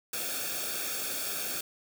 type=noise with comb filter; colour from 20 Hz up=white; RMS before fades=-34 dBFS; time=0.13-1.61 s; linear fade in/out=5 ms; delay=1 ms; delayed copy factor=-0.75; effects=none